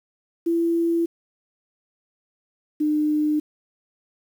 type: tone pair in turn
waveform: sine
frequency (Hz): 336 / 302.2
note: E4 / D4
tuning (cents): +33 / +50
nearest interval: major second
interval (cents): 183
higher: first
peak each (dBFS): -18 / -18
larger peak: neither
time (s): 0.46-1.06 / 2.8-3.4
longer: neither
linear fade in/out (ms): 10
effects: 8-bit